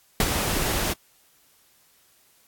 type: noise with ADSR envelope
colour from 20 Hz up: pink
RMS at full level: -19 dBFS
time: 0.2-0.94 s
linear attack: 3 ms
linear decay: 43 ms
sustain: -6 dB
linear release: 22 ms
effects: white hiss -60 dBFS RMS until 2.47 s + AAC 64 kbps